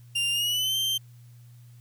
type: tone with pitch glide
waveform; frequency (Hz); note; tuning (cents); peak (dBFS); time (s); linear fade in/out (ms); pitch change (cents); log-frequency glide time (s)
40% pulse; 2794 to 3136; F7 to G7; 0 to 0; -23; 0.15-0.98; 10; +200; 0.32-0.77
effects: added 120 Hz sine -47 dBFS peak until 1.8 s + white hiss -64 dBFS RMS until 1.8 s